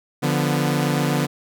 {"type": "chord", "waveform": "sawtooth", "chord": "B diminished", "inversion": "first", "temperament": "equal", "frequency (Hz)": [146.83, 174.61, 246.9], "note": ["D3", "F3", "B3"], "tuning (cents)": [0, 0, 0], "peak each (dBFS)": [-17, -21, -20], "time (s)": [0.22, 1.27], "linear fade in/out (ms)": 20, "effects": []}